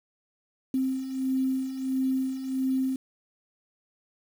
sine beating tone pair, 261.6 / 263.1 Hz, C4 / C4, 0 / +10 cents, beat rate 1.5 Hz, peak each -32 / -26 dBFS, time 0.74-2.96 s, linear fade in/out 2 ms, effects 8-bit

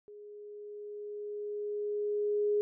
sine tone with level ramp, 415.3 Hz, G#4, in tune, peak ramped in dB -47 to -25 dBFS, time 0.08-2.61 s, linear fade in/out 0 ms, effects none

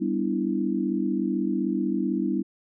sine chord, E minor seventh, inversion first, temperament equal, 196 / 246.9 / 293.7 / 329.6 Hz, G3 / B3 / D4 / E4, 0 / 0 / 0 / 0 cents, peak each -28 / -29 / -29 / -28 dBFS, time 0-2.43 s, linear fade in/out 20 ms, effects none

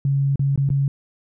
sine tone with dropouts, 138.59 Hz, C#3, in tune, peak -16 dBFS, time 0.05-0.88 s, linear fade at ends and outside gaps 2 ms, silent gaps 0.358-0.394 / 0.559-0.576 / 0.691-0.702 s, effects none

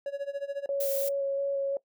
triangle tone with tremolo, 561 Hz, C#5, 21 cents sharp, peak -26 dBFS, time 0.06-0.66 s, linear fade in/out 2 ms, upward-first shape sine, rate 14 Hz, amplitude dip 90%
sine tone with vibrato, 554.4 Hz, C#5, in tune, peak -26 dBFS, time 0.69-1.77 s, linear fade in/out 2 ms, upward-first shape square, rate 2.9 Hz, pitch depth 9 cents each way
violet noise, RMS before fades -34 dBFS, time 0.8-1.09 s, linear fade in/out 5 ms
effects noise-tail reverb RT60 0.1 s tail -19 dB re dry

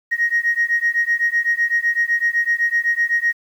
sine beating tone pair, 1873 / 1880.9 Hz, A#6 / A#6, +8 / +15 cents, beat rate 7.9 Hz, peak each -18 dBFS, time 0.11-3.33 s, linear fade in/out 20 ms, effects tanh soft clip ceiling -9 dBFS + 8-bit

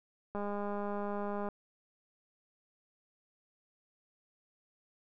click train, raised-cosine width 1 ms, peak -25 dBFS, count 233, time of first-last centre 0.35-1.487 s, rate 204 Hz, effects none

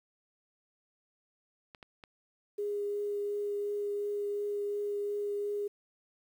clicks, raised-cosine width 0.3 ms, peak -32 dBFS, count 3, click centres 1.748 / 1.828 / 2.038 s
sine tone with vibrato, 410 Hz, G#4, 22 cents flat, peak -31 dBFS, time 2.58-5.68 s, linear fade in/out 10 ms, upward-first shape triangle, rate 2.8 Hz, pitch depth 11 cents each way
effects 10-bit

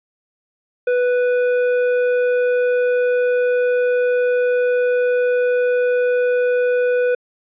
triangle tone with hard clipping, 493.9 Hz, B4, in tune, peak -16 dBFS, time 0.87-7.15 s, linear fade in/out 5 ms, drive 12 dB, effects resampled to 8000 Hz

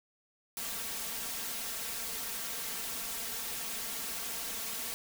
white noise with comb filter, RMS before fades -38 dBFS, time 0.57-4.94 s, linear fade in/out 0 ms, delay 4.4 ms, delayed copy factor +0.9, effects none

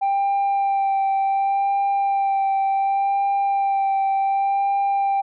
sine tone with vibrato, 788 Hz, G5, 9 cents sharp, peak -15 dBFS, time 0.01-5.22 s, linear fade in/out 20 ms, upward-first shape sine, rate 0.68 Hz, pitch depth 16 cents each way, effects tanh soft clip ceiling -16 dBFS

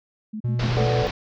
sine tone bursts, 215.3 Hz, A3, 37 cents flat, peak -28 dBFS, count 4, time 0.33-0.854 s, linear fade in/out 10 ms, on 74 ms, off 76 ms
triangle tone, 121 Hz, B2, 35 cents flat, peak -19 dBFS, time 0.44-1.03 s, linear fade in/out 10 ms
pink low-pass noise, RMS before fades -29 dBFS, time 0.59-1.11 s, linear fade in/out 5 ms, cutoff 5400 Hz, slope 48 dB/octave
sine chord, B minor seventh, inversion third, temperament equal with one note detuned, 440 / 493.9 / 580.6 / 740 Hz, A4 / B4 / D5 / F#5, 0 / 0 / -20 / 0 cents, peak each -25 / -28 / -28 / -28 dBFS, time 0.77-1.07 s, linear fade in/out 0 ms
effects none

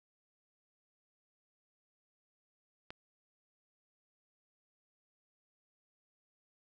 click, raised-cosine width 0.3 ms, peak -28 dBFS, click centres 2.905 s, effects none

